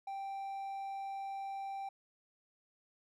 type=tone; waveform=triangle; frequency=784 Hz; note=G5; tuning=in tune; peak=-37 dBFS; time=0.07-1.89 s; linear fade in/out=5 ms; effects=none